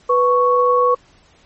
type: tone pair together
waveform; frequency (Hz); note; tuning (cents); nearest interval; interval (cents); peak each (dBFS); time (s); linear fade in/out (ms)
sine; 493.9 / 1109.8; B4 / C#6; 0 / +2; octave + major second; 1402; -14; 0.09-0.95; 10
effects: pink hiss -52 dBFS RMS until 1.45 s + MP3 32 kbps